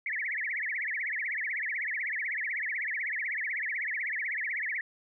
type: tone with vibrato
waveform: sine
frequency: 1975.5 Hz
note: B6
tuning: in tune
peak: -30 dBFS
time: 0.06-4.81 s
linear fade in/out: 2 ms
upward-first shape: triangle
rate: 16 Hz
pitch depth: 290 cents each way
effects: none